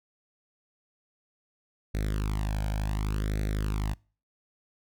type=tone with flanger; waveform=sawtooth; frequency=51.91 Hz; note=G#1; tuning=in tune; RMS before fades=-29 dBFS; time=1.94-3.94 s; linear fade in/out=10 ms; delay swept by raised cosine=0.49 to 1.29 ms; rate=0.68 Hz; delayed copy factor=+0.85; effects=noise-tail reverb RT60 0.4 s tail -26 dB re dry